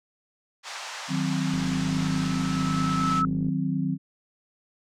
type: band-pass noise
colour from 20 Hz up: pink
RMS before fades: -37 dBFS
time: 0.63-3.23 s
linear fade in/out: 50 ms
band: 770 to 7100 Hz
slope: 24 dB/octave
type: chord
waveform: sine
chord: C diminished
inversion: first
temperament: equal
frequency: 155.56 / 185 / 261.6 Hz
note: Eb3 / Gb3 / C4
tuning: 0 / 0 / 0 cents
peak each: -28 dBFS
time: 1.08-3.98 s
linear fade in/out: 50 ms
type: tone with exponential growth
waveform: sine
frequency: 1305 Hz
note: E6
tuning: 18 cents flat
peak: -21 dBFS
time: 1.27-3.25 s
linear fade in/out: 2 ms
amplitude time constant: 430 ms
type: click train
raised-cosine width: 3 ms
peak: -26 dBFS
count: 101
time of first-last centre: 1.54-3.486 s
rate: 51.4 Hz
effects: none